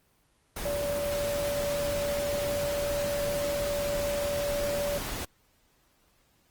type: tone in noise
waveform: sine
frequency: 576 Hz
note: D5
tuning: 34 cents flat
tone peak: -28 dBFS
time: 0.65-4.98 s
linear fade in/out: 5 ms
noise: pink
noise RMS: -35 dBFS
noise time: 0.56-5.25 s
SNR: +4 dB
effects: pink hiss -67 dBFS RMS until 6.5 s + Opus 24 kbps